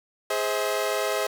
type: chord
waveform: sawtooth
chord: Ab augmented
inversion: none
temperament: equal with one note detuned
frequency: 415.3 / 523.3 / 642.7 Hz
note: Ab4 / C5 / E5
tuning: 0 / 0 / -44 cents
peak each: -25 / -25 / -24 dBFS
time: 0.3-1.27 s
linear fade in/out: 5 ms
effects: none